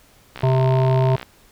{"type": "click train", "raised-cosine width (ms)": 0.3, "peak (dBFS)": -16, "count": 56, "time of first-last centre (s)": [0.36, 1.229], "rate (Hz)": 63.3}
{"type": "harmonic tone", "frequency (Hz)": 130.81, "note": "C3", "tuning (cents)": 0, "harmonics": [1, 3, 5, 7, 8], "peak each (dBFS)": [-15, -23, -23, -27, -35], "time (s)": [0.43, 1.16], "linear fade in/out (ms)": 5}
{"effects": ["pink hiss -53 dBFS RMS until 1.51 s"]}